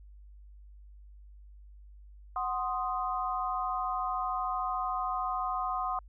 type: chord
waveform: sine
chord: C diminished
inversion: second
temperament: equal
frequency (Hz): 740 / 1046.5 / 1244.5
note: Gb5 / C6 / Eb6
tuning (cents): 0 / 0 / 0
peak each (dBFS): -34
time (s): 2.36-5.99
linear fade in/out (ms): 2
effects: added 50 Hz sine -49 dBFS peak until 6.08 s